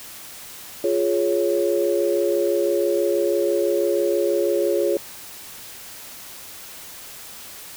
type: chord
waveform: sine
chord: Db major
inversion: first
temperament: equal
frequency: 349.2 / 415.3 / 554.4 Hz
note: F4 / Ab4 / Db5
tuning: 0 / 0 / 0 cents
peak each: -22 dBFS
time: 0.84-4.97 s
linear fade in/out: 2 ms
effects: white hiss -39 dBFS RMS until 7.76 s